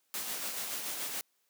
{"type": "noise with tremolo", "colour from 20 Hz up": "white", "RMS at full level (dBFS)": -36, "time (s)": [0.14, 1.21], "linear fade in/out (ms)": 0, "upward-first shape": "sine", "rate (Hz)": 7, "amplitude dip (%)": 35, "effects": ["white hiss -75 dBFS RMS until 1.49 s", "high-pass 200 Hz 12 dB/octave"]}